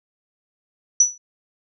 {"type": "tone with exponential decay", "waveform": "sine", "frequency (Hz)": 5920, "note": "F#8", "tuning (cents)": 0, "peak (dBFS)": -7, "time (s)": [1, 1.18], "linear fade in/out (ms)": 5, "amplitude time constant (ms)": 37, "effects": []}